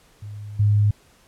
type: tone with level steps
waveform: sine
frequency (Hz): 103.83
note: G#2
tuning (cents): 0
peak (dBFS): -32 / -14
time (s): 0.22-0.91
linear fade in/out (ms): 5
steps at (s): 0.59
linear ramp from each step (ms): 10
effects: pink hiss -56 dBFS RMS until 1.27 s + low-pass 12000 Hz 12 dB/octave